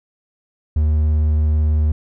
triangle tone, 76.5 Hz, D#2, 29 cents flat, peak -11 dBFS, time 0.76-1.92 s, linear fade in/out 5 ms, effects none

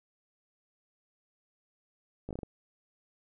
slowing click train, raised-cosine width 2 ms, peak -25 dBFS, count 6, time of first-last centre 2.29-2.432 s, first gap 17 ms, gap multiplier 1.26, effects none

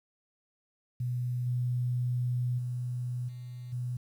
sine tone with level steps, 123.47 Hz, B2, in tune, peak -29 / -27 / -31 / -39 / -31 dBFS, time 1-3.97 s, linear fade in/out 5 ms, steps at 1.46 / 2.58 / 3.28 / 3.72 s, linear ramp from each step 10 ms, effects 10-bit

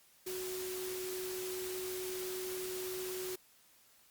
sine tone in noise, 370 Hz, F#4, in tune, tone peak -39 dBFS, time 0.26-3.36 s, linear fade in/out 10 ms, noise white, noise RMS -44 dBFS, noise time 0.26-3.36 s, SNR +2 dB, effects white hiss -65 dBFS RMS until 4.1 s + Opus 48 kbps

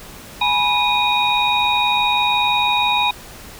sine tone cluster, 833 / 979 / 2470 / 3772 Hz, G#5 / B5 / D#7 / A#7, +5 / -15 / -13 / +20 cents, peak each -20 dBFS, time 0.41-3.11 s, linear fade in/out 5 ms, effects pink hiss -38 dBFS RMS until 3.59 s

